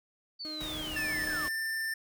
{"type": "linear sweep", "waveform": "sine", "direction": "down", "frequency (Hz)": [4600, 1033], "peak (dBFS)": -37, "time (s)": [0.39, 1.48], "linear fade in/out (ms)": 20}
{"type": "tone", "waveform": "35% pulse", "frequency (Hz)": 308.4, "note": "D#4", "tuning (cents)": -15, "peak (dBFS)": -40, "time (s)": [0.45, 1.47], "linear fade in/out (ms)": 0}
{"type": "noise", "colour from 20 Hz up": "pink", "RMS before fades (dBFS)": -42, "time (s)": [0.6, 1.49], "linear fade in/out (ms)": 10}
{"type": "tone with pitch glide", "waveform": "square", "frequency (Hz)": [1760, 1786.6], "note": ["A6", "A6"], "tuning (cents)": [0, 26], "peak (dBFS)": -32, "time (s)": [0.96, 1.94], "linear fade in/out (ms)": 5, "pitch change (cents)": 26, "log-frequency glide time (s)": [1.33, 1.5]}
{"effects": []}